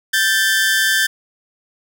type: tone pair together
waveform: sawtooth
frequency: 1568 / 1758.5 Hz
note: G6 / A6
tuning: 0 / -1 cents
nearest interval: major second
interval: 199 cents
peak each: -13 dBFS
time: 0.13-1.07 s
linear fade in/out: 10 ms
effects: none